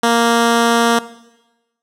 10% pulse tone, 233.1 Hz, A#3, in tune, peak -3 dBFS, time 0.03-0.99 s, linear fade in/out 5 ms, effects noise-tail reverb RT60 1.0 s tail -17 dB re dry + low-pass 11000 Hz 12 dB/octave

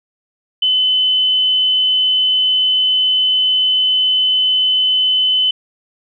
sine tone, 3029 Hz, F#7, 40 cents sharp, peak -11 dBFS, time 0.62-5.51 s, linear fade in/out 5 ms, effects none

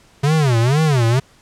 square tone with vibrato, 134.8 Hz, C#3, 48 cents flat, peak -13 dBFS, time 0.23-1.2 s, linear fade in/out 10 ms, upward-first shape sine, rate 2.1 Hz, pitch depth 290 cents each way, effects pink hiss -51 dBFS RMS until 1.41 s + low-pass 9000 Hz 12 dB/octave

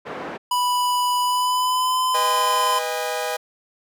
pink band-pass noise, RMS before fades -32 dBFS, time 0.05-0.38 s, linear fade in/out 20 ms, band 300 to 1600 Hz, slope 12 dB/octave
square tone with pitch glide, 987.8 to 1019.1 Hz, B5 to C6, 0 to -46 cents, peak -19 dBFS, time 0.51-2.79 s, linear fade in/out 5 ms, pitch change +54 cents, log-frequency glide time 1.21-1.99 s
sawtooth chord, G# minor, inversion first, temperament equal with one note detuned, 493.9 / 622.3 / 811.2 Hz, B4 / D#5 / G#5, 0 / 0 / -41 cents, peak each -24 dBFS, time 2.14-3.37 s, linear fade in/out 10 ms
effects none

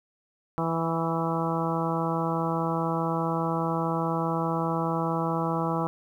harmonic tone with a mistuned harmonic, 164.81 Hz, E3, in tune, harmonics 1 / 2 / 3 / 4 / 5 / 6 / 7 / 8, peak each -29 / -32 / -33 / -35 / -33 / -34 / -35 / -36 dBFS, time 0.58-5.87 s, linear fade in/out 0 ms, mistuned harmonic 7, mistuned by -18 cents, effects 10-bit

